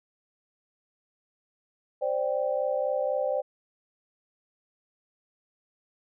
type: chord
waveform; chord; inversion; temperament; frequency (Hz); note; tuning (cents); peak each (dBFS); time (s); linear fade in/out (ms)
sine; C suspended second; none; equal; 523.3 / 587.3 / 784; C5 / D5 / G5; 0 / 0 / 0; -28 / -28 / -34; 2.01-3.42; 20
effects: none